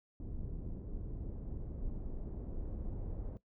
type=noise with low-pass filter sweep; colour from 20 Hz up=brown; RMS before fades=-41 dBFS; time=0.2-3.37 s; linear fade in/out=0 ms; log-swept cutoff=340 to 540 Hz; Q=1; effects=noise-tail reverb RT60 0.1 s tail -18 dB re dry